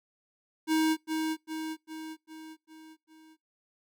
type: tone with echo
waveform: square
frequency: 316.3 Hz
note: D#4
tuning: 29 cents sharp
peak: -24 dBFS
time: 0.67-0.97 s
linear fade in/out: 50 ms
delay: 400 ms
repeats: 6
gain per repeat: -5 dB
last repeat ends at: 3.37 s
effects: noise-tail reverb RT60 0.2 s tail -24 dB re dry